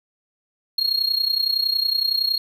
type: tone with amplitude modulation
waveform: triangle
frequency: 4273 Hz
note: C8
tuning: 36 cents sharp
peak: -14 dBFS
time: 0.78-2.38 s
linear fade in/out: 5 ms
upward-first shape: sine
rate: 30.8 Hz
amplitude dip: 80%
effects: none